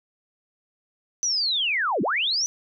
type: linear two-way sweep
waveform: sine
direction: down then up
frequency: 6050 to 158.7 to 6050 Hz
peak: -21 dBFS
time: 1.23-2.46 s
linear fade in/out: 0 ms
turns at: 2.02 s
effects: none